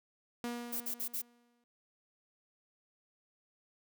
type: tone with exponential decay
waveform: sawtooth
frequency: 239.3 Hz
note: A#3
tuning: 46 cents sharp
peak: -31 dBFS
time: 0.44-1.64 s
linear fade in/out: 0 ms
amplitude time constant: 260 ms
type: noise bursts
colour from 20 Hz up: violet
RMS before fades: -37 dBFS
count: 4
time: 0.72-1.219 s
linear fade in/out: 10 ms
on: 85 ms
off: 53 ms
effects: none